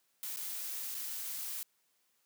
blue noise with dropouts, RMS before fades -40 dBFS, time 0.23-1.63 s, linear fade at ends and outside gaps 0 ms, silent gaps 0.361-0.37 / 0.945-0.95 s, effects white hiss -75 dBFS RMS until 2.25 s + high-pass 150 Hz 12 dB/octave

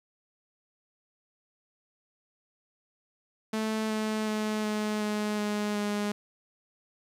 sawtooth tone with pitch steps, 218.5 / 216.5 / 214.5 / 212.5 / 210.6 / 208.6 / 206.7 Hz, A3 / A3 / A3 / G#3 / G#3 / G#3 / G#3, -12 / -28 / -44 / +40 / +24 / +8 / -8 cents, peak -24 dBFS, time 3.53-6.12 s, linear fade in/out 5 ms, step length 370 ms, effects low-pass 10000 Hz 12 dB/octave + 10-bit

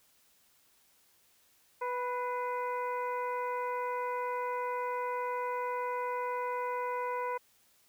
harmonic tone with a mistuned harmonic, 493.9 Hz, B4, in tune, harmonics 1 / 2 / 3 / 4 / 5, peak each -36 / -34 / -45 / -46 / -52 dBFS, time 1.81-7.38 s, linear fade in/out 10 ms, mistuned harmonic 4, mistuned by +56 cents, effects white hiss -67 dBFS RMS until 7.88 s

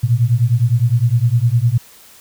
sine beating tone pair, 113.9 / 123.7 Hz, A#2 / B2, -40 / +3 cents, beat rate 9.8 Hz, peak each -14 dBFS, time 0.03-1.78 s, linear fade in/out 10 ms, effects white hiss -44 dBFS RMS until 2.2 s

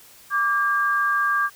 sine tone pair together, 1167 / 1613.1 Hz, D6 / G6, -11 / +49 cents, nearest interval tritone, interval 560 cents, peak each -21 dBFS, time 0.3-1.5 s, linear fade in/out 50 ms, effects white hiss -49 dBFS RMS until 1.55 s

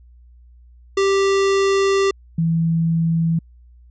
square / sine tone pair in turn, 392 / 164.72 Hz, G4 / E3, 0 / -1 cents, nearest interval octave + minor third, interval 1501 cents, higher first, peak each -15 dBFS, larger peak neither, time 0.97-2.11 / 2.38-3.39 s, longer first, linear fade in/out 5 ms, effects added 60 Hz sine -44 dBFS peak until 3.9 s + resampled to 16000 Hz

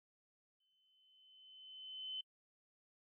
sine tone with exponential growth, 3047 Hz, G7, 50 cents flat, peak -40 dBFS, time 0.6-2.21 s, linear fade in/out 5 ms, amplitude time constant 350 ms, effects noise-tail reverb RT60 0.1 s tail -25 dB re dry

